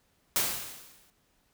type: noise with exponential decay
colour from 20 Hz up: white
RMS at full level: -25 dBFS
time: 0.36-1.1 s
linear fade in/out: 0 ms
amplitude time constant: 160 ms
effects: pink hiss -70 dBFS RMS until 1.53 s